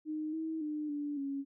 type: tone with pitch steps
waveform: sine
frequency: 308.4 / 320.1 / 301.8 / 291.4 / 277.2 Hz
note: D#4 / D#4 / D4 / D4 / C#4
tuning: -15 / +49 / +47 / -13 / 0 cents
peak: -34 dBFS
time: 0.05-1.45 s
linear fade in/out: 50 ms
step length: 280 ms
effects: none